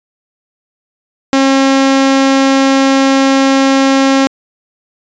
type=tone; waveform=sawtooth; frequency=270 Hz; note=C#4; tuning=45 cents flat; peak=-3 dBFS; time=1.33-4.27 s; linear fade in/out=0 ms; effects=resampled to 16000 Hz